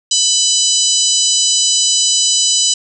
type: harmonic tone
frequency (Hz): 996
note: B5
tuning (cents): +14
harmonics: 3 / 4 / 5 / 6 / 7 / 8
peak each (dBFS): -18 / -18 / -18 / -18 / -18 / -18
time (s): 0.11-2.74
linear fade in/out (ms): 5
effects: none